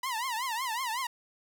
sawtooth tone with vibrato, 969 Hz, B5, 33 cents flat, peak -27 dBFS, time 0.03-1.07 s, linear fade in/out 5 ms, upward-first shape triangle, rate 5.4 Hz, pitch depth 210 cents each way, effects none

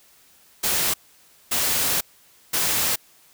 white noise bursts at uneven times, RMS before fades -22 dBFS, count 3, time 0.63-0.94 / 1.51-2.01 / 2.53-2.96 s, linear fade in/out 10 ms, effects white hiss -55 dBFS RMS until 3.33 s

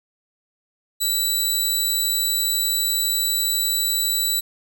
15% pulse tone, 3951 Hz, B7, in tune, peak -12 dBFS, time 1-4.41 s, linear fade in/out 20 ms, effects none

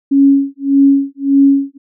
sine tone with tremolo, 276.7 Hz, C#4, 3 cents flat, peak -4 dBFS, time 0.11-1.78 s, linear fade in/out 10 ms, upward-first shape sine, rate 1.7 Hz, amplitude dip 100%, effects none

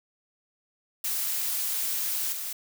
blue noise with level steps, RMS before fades -29 / -34 dBFS, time 1.04-2.53 s, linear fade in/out 5 ms, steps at 2.32 s, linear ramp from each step 10 ms, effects none

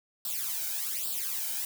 blue noise with flanger, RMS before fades -33 dBFS, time 0.25-1.65 s, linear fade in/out 2 ms, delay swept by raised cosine 0.23 to 1.33 ms, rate 1.2 Hz, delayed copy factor +0.85, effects none

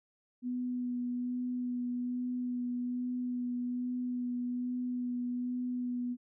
sine tone with vibrato, 246.9 Hz, B3, in tune, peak -32 dBFS, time 0.42-6.17 s, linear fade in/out 50 ms, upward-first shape sine, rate 1.2 Hz, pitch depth 13 cents each way, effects none

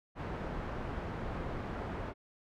pink low-pass noise, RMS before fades -39 dBFS, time 0.15-2.14 s, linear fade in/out 50 ms, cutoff 1400 Hz, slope 12 dB/octave, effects none

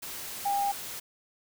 sine tone in noise, 803 Hz, G5, 41 cents sharp, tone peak -25 dBFS, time 0.45-0.72 s, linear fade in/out 10 ms, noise white, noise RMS -39 dBFS, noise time 0.02-1 s, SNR +11 dB, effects none

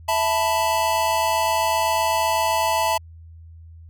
square chord, E suspended fourth, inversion none, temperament equal, 659.3 / 880 / 987.8 Hz, E5 / A5 / B5, 0 / 0 / 0 cents, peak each -25 / -22 / -25 dBFS, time 0.08-2.98 s, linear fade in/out 10 ms, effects added 82 Hz sine -40 dBFS peak until 3.89 s

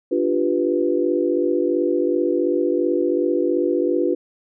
sine chord, G dominant seventh, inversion second, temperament equal, 293.7 / 349.2 / 392 / 493.9 Hz, D4 / F4 / G4 / B4, 0 / 0 / 0 / 0 cents, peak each -23 / -20 / -25 / -23 dBFS, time 0.11-4.15 s, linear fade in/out 10 ms, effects none

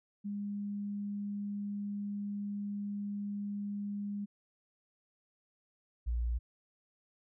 sine tone pair in turn, 203.5 / 58.85 Hz, G#3 / A#1, -35 / +17 cents, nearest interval octave + major sixth, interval 2148 cents, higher first, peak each -35 / -30 dBFS, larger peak second, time 0.24-4.26 / 6.06-6.39 s, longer first, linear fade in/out 20 ms, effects none

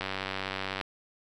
click train, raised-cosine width 0.3 ms, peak -16 dBFS, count 78, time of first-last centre 0.01-0.812 s, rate 96 Hz, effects none

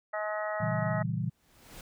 harmonic tone, 211.9 Hz, G#3, 35 cents sharp, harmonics 3 / 4 / 5 / 6 / 7 / 8 / 9, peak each -33 / -39 / -46 / -38 / -45 / -48 / -39 dBFS, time 0.13-1.03 s, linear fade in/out 10 ms
sine chord, A# diminished seventh, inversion none, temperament equal, 116.54 / 138.59 / 164.81 / 196 Hz, A#2 / C#3 / E3 / G3, 0 / 0 / 0 / 0 cents, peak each -33 / -36 / -33 / -37 dBFS, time 0.6-1.3 s, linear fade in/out 10 ms
pink noise with exponential growth, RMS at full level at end -45 dBFS, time 1.16-1.81 s, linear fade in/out 2 ms, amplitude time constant 140 ms
effects none

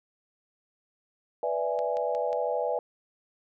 sine chord, E dominant seventh, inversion second, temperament equal, 493.9 / 587.3 / 659.3 / 830.6 Hz, B4 / D5 / E5 / G#5, 0 / 0 / 0 / 0 cents, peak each -30 / -31 / -32 / -33 dBFS, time 1.43-2.79 s, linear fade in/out 2 ms
click train, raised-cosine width 0.2 ms, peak -28 dBFS, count 4, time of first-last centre 1.79-2.33 s, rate 5.56 Hz
effects none

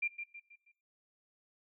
sine tone with echo, 2381 Hz, D7, 23 cents sharp, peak -30 dBFS, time 0.02-0.08 s, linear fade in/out 10 ms, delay 160 ms, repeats 4, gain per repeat -8 dB, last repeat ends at 0.72 s, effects noise-tail reverb RT60 0.6 s tail -20 dB re dry

